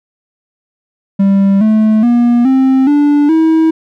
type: tone with pitch steps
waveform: triangle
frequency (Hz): 196.6 / 216.9 / 239.3 / 263.9 / 291.2 / 321.2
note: G3 / A3 / A#3 / C4 / D4 / E4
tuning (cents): +5 / -25 / +46 / +15 / -15 / -45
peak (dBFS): -4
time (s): 1.19-3.71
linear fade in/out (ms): 10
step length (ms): 420
effects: none